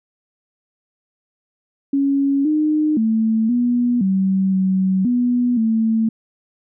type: tone with pitch steps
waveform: sine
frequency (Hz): 277.5 / 305.6 / 221.9 / 242.8 / 191.3 / 189 / 244.8 / 223.1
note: C#4 / D#4 / A3 / B3 / G3 / F#3 / B3 / A3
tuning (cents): +2 / -31 / +15 / -29 / -42 / +37 / -15 / +24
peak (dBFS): -14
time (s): 1.93-6.09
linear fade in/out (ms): 5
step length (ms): 520
effects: none